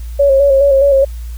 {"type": "tone with vibrato", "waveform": "sine", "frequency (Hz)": 552, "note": "C#5", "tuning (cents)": -7, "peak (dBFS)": -6, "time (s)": [0.19, 1.05], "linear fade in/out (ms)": 10, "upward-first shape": "square", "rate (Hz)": 4.8, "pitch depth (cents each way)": 36, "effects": ["added 58 Hz sine -22 dBFS peak until 1.37 s", "white hiss -44 dBFS RMS until 1.37 s"]}